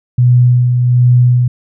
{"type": "tone with tremolo", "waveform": "sine", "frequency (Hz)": 123.47, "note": "B2", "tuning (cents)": 0, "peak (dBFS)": -4, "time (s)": [0.18, 1.48], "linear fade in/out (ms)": 5, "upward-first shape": "sine", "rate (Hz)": 1.3, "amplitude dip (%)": 40, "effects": []}